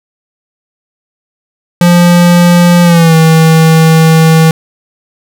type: tone with pitch glide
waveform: square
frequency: 174.61 to 161.05 Hz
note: F3 to E3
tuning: 0 to -40 cents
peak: -3 dBFS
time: 1.81-4.51 s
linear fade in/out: 2 ms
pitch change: -140 cents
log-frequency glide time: 2.83-3.15 s
effects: none